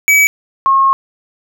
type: tone pair in turn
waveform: square / sine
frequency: 2283 / 1081.8 Hz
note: D7 / C#6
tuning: -50 / -43 cents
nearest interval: octave + minor second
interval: 1293 cents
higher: first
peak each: -7 dBFS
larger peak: neither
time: 0.08-0.27 / 0.66-0.93 s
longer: second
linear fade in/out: 0 ms
effects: none